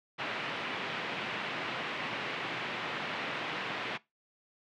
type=band-pass noise; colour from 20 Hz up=white; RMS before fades=-37 dBFS; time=0.18-3.98 s; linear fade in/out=20 ms; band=130 to 2900 Hz; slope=24 dB/octave; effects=noise-tail reverb RT60 0.2 s tail -20 dB re dry